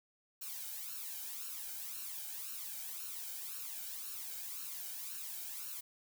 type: noise with flanger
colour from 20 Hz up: blue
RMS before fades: -44 dBFS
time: 0.41-5.81 s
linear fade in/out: 10 ms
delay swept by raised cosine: 0.72 to 1.33 ms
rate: 1.9 Hz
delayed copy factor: +0.7
effects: none